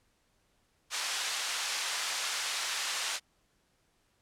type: band-pass noise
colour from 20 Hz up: white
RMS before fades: -34 dBFS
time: 0.9-3.2 s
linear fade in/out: 50 ms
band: 900 to 6300 Hz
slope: 12 dB/octave
effects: pink hiss -72 dBFS RMS until 4.21 s + low-pass 11000 Hz 12 dB/octave